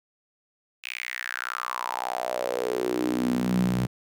sawtooth tone with high-pass filter sweep, 61.74 Hz, B1, in tune, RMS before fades -28 dBFS, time 0.83-3.87 s, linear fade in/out 20 ms, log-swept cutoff 2600 to 140 Hz, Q 5.7, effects none

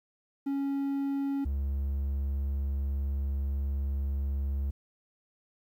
triangle tone pair in turn, 277.2 / 69.3 Hz, C#4 / C#2, 0 / 0 cents, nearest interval 2 octaves, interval 2400 cents, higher first, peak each -26 dBFS, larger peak neither, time 0.46-1.45 / 1.45-4.71 s, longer second, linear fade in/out 10 ms, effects 11-bit

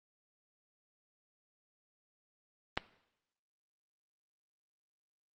click, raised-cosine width 0.3 ms, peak -13 dBFS, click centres 2.775 s, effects noise-tail reverb RT60 0.8 s tail -18 dB re dry + Opus 24 kbps

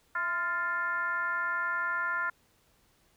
sine tone with frequency modulation, 1396.9 Hz, F6, in tune, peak -28 dBFS, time 0.15-2.3 s, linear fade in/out 5 ms, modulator 366 Hz, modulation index 1, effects pink hiss -67 dBFS RMS until 3.16 s

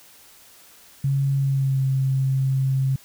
sine tone with pitch glide, 137.7 to 133.63 Hz, C#3 to C3, -11 to +37 cents, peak -18 dBFS, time 1.04-2.96 s, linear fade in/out 5 ms, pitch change -52 cents, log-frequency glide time 1.36-1.83 s, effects white hiss -50 dBFS RMS until 3.04 s

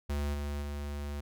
square tone with level steps, 72.3 Hz, D2, 27 cents flat, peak -31 / -34 / -36 dBFS, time 0.09-1.21 s, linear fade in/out 10 ms, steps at 0.33 / 0.61 s, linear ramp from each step 20 ms, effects none

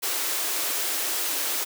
white high-pass noise, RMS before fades -27 dBFS, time 0.02-1.65 s, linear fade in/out 20 ms, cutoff 270 Hz, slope 96 dB/octave, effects none

